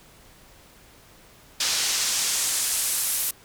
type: noise with band-pass filter sweep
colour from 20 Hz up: pink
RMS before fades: -25 dBFS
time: 1.6-3.31 s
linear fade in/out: 5 ms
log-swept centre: 5000 to 12000 Hz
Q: 1.1
effects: pink hiss -52 dBFS RMS until 3.44 s

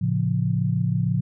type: chord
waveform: sine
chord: A augmented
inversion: none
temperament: equal with one note detuned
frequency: 112.31 / 138.59 / 174.61 Hz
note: A2 / C#3 / E#3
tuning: +36 / 0 / 0 cents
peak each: -24 dBFS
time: 0.01-1.21 s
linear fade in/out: 10 ms
effects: none

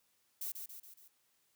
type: noise with echo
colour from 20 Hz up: violet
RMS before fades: -40 dBFS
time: 0.41-0.52 s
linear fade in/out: 5 ms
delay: 140 ms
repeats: 4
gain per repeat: -5 dB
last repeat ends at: 1.08 s
effects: white hiss -75 dBFS RMS until 1.55 s + high-pass 60 Hz 12 dB/octave

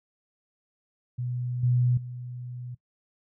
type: tone with level steps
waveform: sine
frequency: 123.47 Hz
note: B2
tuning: in tune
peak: -28 / -20 / -35 dBFS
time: 1.18-2.75 s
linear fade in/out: 10 ms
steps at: 1.63 / 1.97 s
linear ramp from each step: 5 ms
effects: noise-tail reverb RT60 0.1 s tail -18 dB re dry

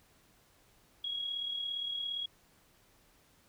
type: tone with amplitude modulation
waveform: sine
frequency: 3311 Hz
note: G#7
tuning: 6 cents flat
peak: -32 dBFS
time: 1.04-2.26 s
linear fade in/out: 5 ms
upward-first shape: sine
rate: 37.4 Hz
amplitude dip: 50%
effects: pink hiss -66 dBFS RMS until 3.48 s

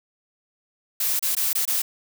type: noise with dropouts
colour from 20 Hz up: blue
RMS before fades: -23 dBFS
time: 1-1.82 s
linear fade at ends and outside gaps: 5 ms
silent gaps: 1.194-1.225 / 1.351-1.367 / 1.531-1.551 / 1.653-1.676 s
effects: none

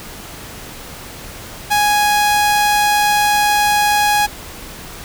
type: tone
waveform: sawtooth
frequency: 830.6 Hz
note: G#5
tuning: in tune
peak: -8 dBFS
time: 1.7-4.27 s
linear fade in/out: 20 ms
effects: pink hiss -33 dBFS RMS until 5.04 s

